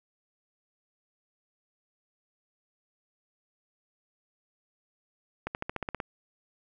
accelerating click train, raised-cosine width 0.5 ms, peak -17 dBFS, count 9, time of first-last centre 5.47-6.002 s, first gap 79 ms, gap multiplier 0.95, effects none

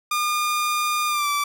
sawtooth tone with pitch glide, 1211 to 1161.7 Hz, D#6 to D6, -47 to -19 cents, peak -17 dBFS, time 0.11-1.44 s, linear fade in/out 5 ms, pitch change -72 cents, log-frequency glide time 1.08-1.29 s, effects none

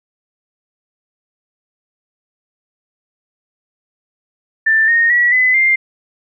sine tone with pitch steps, 1776 / 1852.5 / 1932.3 / 2015 / 2102 Hz, A6 / A#6 / B6 / B6 / C7, +16 / -11 / -38 / +34 / +7 cents, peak -9 dBFS, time 4.66-5.76 s, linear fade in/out 10 ms, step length 220 ms, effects none

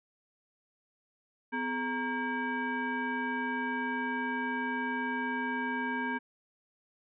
sine tone with frequency modulation, 932.3 Hz, A#5, in tune, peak -30 dBFS, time 1.52-6.19 s, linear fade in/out 20 ms, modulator 679 Hz, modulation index 1.5, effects none

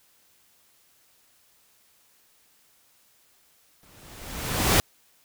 pink noise with exponential growth, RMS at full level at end -17 dBFS, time 3.83-4.8 s, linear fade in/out 0 ms, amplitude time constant 210 ms, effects white hiss -62 dBFS RMS until 5.24 s

